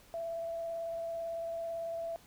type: tone with vibrato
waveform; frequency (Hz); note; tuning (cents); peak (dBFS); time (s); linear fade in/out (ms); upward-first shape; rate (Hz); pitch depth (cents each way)
sine; 667; E5; +20; -35; 0.14-2.16; 0; triangle; 18; 15
effects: pink hiss -60 dBFS RMS until 2.26 s